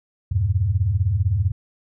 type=chord; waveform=sine; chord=E diminished; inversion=none; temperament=equal with one note detuned; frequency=82.41 / 98 / 117.9 Hz; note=E2 / G2 / Bb2; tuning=0 / 0 / +20 cents; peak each=-23 / -19 / -25 dBFS; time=0.31-1.52 s; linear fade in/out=10 ms; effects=none